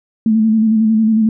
sine tone with vibrato, 220 Hz, A3, in tune, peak -9 dBFS, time 0.26-1.29 s, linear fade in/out 2 ms, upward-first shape square, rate 11 Hz, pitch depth 32 cents each way, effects none

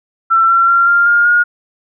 sine tone with pitch steps, 1343 / 1360.2 / 1377.6 / 1395.2 / 1413 / 1431.1 Hz, E6 / F6 / F6 / F6 / F6 / F6, +32 / -46 / -24 / -2 / +20 / +42 cents, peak -7 dBFS, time 0.3-1.44 s, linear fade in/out 20 ms, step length 190 ms, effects none

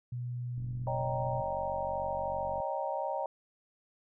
sine tone with pitch glide, 122.4 to 124.47 Hz, B2 to B2, -15 to +14 cents, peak -34 dBFS, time 0.12-1.41 s, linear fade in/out 5 ms, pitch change +29 cents, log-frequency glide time 0.72-1 s
click train, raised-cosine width 5 ms, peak -35 dBFS, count 95, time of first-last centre 0.58-2.602 s, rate 46.5 Hz
sine chord, Eb dominant seventh, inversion third, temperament equal with one note detuned, 554.4 / 617.2 / 784 / 932.3 Hz, Db5 / Eb5 / G5 / Bb5, 0 / -14 / 0 / 0 cents, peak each -37 dBFS, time 0.87-3.26 s, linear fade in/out 2 ms
effects none

